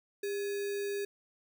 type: tone with sample-and-hold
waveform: sine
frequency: 403.1 Hz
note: G4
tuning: 48 cents sharp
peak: -32 dBFS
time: 0.23-1.05 s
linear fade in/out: 5 ms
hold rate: 2100 Hz
effects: none